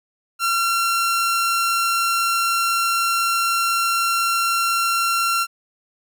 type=tone; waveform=sawtooth; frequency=1366 Hz; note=F6; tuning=39 cents flat; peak=-14 dBFS; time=0.39-5.47 s; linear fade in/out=50 ms; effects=none